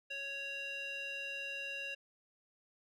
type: tone with band-pass filter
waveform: square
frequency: 554.4 Hz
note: C#5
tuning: in tune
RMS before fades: -42 dBFS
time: 0.1-1.95 s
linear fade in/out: 10 ms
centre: 2600 Hz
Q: 4.3
effects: none